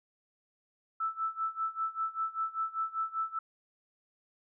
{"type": "tone with tremolo", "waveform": "sine", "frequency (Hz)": 1318.5, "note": "E6", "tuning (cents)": 0, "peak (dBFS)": -28, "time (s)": [1, 3.39], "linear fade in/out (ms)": 5, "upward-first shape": "sine", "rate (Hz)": 5.1, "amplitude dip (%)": 90, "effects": []}